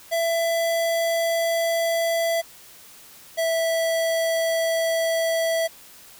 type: tone pair in turn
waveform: square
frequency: 667 / 657.4 Hz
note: E5 / E5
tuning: +20 / -5 cents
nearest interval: unison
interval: 25 cents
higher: first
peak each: -21 dBFS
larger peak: neither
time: 0.11-2.42 / 3.37-5.68 s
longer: neither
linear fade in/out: 20 ms
effects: white hiss -47 dBFS RMS until 6.19 s